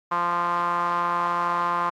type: tone with band-pass filter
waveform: sawtooth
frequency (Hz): 173.7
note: F3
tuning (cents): -9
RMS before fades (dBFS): -24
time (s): 0.11-1.9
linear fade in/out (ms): 10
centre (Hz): 1100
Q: 6.7
effects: AAC 64 kbps